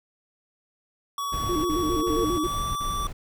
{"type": "tone with pitch glide", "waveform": "square", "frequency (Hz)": [1129, 1160.7], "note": ["C#6", "D6"], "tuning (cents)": [31, -21], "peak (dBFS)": -28, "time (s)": [1.18, 3.07], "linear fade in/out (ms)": 2, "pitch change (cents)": 48, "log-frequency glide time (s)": [2.18, 2.65]}
{"type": "tone with exponential growth", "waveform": "sine", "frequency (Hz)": 452.7, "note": "A4", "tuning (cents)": 49, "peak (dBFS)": -23, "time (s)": [1.19, 2.25], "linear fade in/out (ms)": 5, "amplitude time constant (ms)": 230}
{"type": "noise bursts", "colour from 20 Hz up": "brown", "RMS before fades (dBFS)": -32, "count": 5, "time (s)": [1.32, 3.13], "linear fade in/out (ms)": 10, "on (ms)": 330, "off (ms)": 40}
{"type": "tone with vibrato", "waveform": "sine", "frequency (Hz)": 329.6, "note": "E4", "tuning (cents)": 0, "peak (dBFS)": -24, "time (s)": [1.49, 2.47], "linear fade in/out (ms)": 5, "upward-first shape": "square", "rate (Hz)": 7.4, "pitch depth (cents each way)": 120}
{"effects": []}